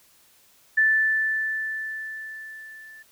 sine tone with level ramp, 1758 Hz, A6, 2 cents flat, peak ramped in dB -15 to -43 dBFS, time 0.77-3.03 s, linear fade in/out 10 ms, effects white hiss -58 dBFS RMS until 3.11 s

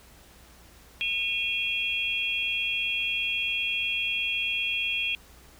sine tone cluster, 2457 / 2705 / 3282 Hz, D#7 / E7 / G#7, -22 / +44 / -21 cents, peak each -30 dBFS, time 1.01-5.15 s, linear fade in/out 0 ms, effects added 60 Hz sine -55 dBFS peak until 5.59 s + pink hiss -54 dBFS RMS until 5.59 s

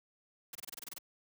white noise bursts, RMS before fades -44 dBFS, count 10, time 0.53-0.984 s, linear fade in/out 5 ms, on 22 ms, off 26 ms, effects high-pass 100 Hz 12 dB/octave

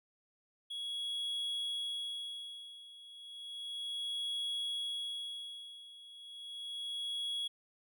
triangle tone with tremolo, 3338 Hz, G#7, 8 cents sharp, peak -33 dBFS, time 0.7-7.48 s, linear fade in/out 10 ms, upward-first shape sine, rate 0.33 Hz, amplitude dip 85%, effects none

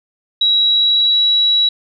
sine tone with pitch glide, 3875 to 3900 Hz, B7 to B7, -34 to -23 cents, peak -10 dBFS, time 0.41-1.69 s, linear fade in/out 5 ms, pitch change +11 cents, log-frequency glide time 0.59-1.19 s, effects none

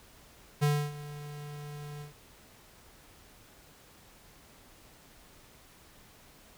square tone with ADSR envelope, 146.83 Hz, D3, in tune, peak -23 dBFS, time 0.61-2.14 s, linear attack 22 ms, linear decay 280 ms, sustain -18 dB, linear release 130 ms, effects pink hiss -57 dBFS RMS until 6.57 s

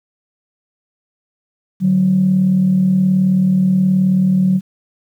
sine tone pair together, 148.6 / 187.38 Hz, D3 / F#3, +21 / +22 cents, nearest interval major third, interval 401 cents, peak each -20 / -10 dBFS, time 1.8-4.61 s, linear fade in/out 50 ms, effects tanh soft clip ceiling -4 dBFS + 8-bit

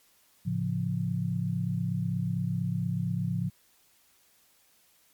sine chord, A augmented, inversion none, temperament equal, 110 / 138.59 / 174.61 Hz, A2 / C#3 / E#3, 0 / 0 / 0 cents, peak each -32 / -32 / -30 dBFS, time 0.45-3.5 s, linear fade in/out 20 ms, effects white hiss -64 dBFS RMS until 5.13 s + MP3 96 kbps

